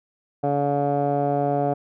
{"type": "tone with low-pass filter", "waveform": "15% pulse", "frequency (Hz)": 142.6, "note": "C#3", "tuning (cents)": 49, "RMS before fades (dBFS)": -22, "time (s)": [0.43, 1.74], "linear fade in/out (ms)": 10, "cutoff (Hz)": 750, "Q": 5.5, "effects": []}